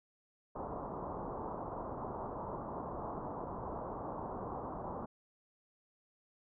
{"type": "low-pass noise", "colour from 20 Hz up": "white", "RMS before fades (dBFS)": -42, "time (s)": [0.55, 5.06], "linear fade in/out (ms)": 10, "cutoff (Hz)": 1100, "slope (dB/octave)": 48, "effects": []}